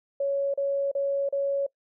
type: tone bursts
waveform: sine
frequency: 557 Hz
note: C#5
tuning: 8 cents sharp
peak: -23 dBFS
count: 4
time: 0.2-1.665 s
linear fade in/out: 5 ms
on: 340 ms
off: 35 ms
effects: noise-tail reverb RT60 0.1 s tail -22 dB re dry